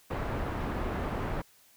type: low-pass noise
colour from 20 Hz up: pink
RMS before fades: -33 dBFS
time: 0.1-1.42 s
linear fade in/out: 10 ms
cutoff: 1400 Hz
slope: 12 dB/octave
effects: white hiss -61 dBFS RMS until 1.76 s